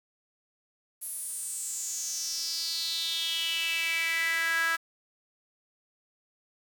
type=tone with high-pass filter sweep; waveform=sawtooth; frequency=329.6 Hz; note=E4; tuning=in tune; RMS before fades=-31 dBFS; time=1.01-4.77 s; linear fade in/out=20 ms; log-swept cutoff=11000 to 1500 Hz; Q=5.8; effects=8-bit